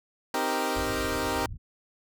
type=chord; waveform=15% pulse; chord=C minor seventh; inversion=none; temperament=equal; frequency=261.6 / 311.1 / 392 / 466.2 Hz; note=C4 / Eb4 / G4 / Bb4; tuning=0 / 0 / 0 / 0 cents; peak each=-26 dBFS; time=0.34-1.46 s; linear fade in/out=2 ms
type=low-pass noise; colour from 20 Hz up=white; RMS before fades=-38 dBFS; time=0.75-1.58 s; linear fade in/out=20 ms; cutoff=120 Hz; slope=24 dB/octave
effects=none